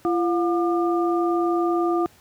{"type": "tone cluster", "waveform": "sine", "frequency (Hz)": [341.3, 715, 1201], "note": ["F4", "F5", "D6"], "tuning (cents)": [-40, 41, 38], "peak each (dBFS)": [-20, -26, -28], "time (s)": [0.05, 2.06], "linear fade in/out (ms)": 0, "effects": ["pink hiss -54 dBFS RMS until 2.2 s", "high-pass 60 Hz 12 dB/octave"]}